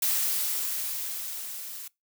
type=noise with level ramp; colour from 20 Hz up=blue; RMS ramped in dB=-25 to -40 dBFS; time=0.02-1.88 s; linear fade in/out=5 ms; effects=noise-tail reverb RT60 0.2 s tail -23 dB re dry